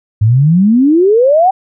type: exponential sweep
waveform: sine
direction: up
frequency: 101.8 to 783 Hz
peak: -5 dBFS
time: 0.21-1.51 s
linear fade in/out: 10 ms
effects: none